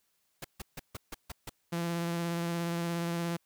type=noise bursts; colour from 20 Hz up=pink; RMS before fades=-40 dBFS; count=7; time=0.42-1.495 s; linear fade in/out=5 ms; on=25 ms; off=150 ms
type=tone with vibrato; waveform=sawtooth; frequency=170 Hz; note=F3; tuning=46 cents flat; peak=-27 dBFS; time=1.72-3.37 s; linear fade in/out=10 ms; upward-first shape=sine; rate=17 Hz; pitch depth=15 cents each way
effects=white hiss -75 dBFS RMS until 3.45 s